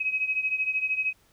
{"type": "beating tone pair", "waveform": "sine", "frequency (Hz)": [2538, 2551], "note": ["D#7", "D#7"], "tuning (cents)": [34, 43], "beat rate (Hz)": 13, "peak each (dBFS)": [-26, -30], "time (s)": [0, 1.13], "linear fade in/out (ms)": 10, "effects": ["pink hiss -63 dBFS RMS until 1.32 s"]}